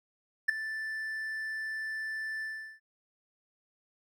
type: tone with ADSR envelope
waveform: triangle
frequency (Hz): 1762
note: A6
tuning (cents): +2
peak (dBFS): -16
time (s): 0.48-2.8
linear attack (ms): 13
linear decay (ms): 6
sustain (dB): -16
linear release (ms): 380
effects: tanh soft clip ceiling -13 dBFS